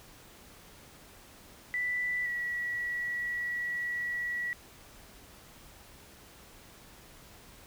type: tone pair in turn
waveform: sine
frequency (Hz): 1977 / 1936.3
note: B6 / B6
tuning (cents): +1 / -35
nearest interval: unison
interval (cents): 36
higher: first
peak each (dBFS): -29 / -31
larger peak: first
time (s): 1.74-2.26 / 2.26-4.53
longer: second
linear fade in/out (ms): 0
effects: pink hiss -54 dBFS RMS until 7.66 s